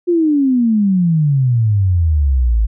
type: exponential sweep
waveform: sine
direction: down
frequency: 358.5 to 51.91 Hz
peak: -10 dBFS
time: 0.07-2.67 s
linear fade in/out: 20 ms
effects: none